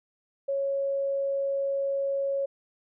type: tone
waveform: sine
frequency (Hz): 552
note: C#5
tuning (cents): -7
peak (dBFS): -25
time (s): 0.48-2.46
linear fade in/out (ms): 10
effects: none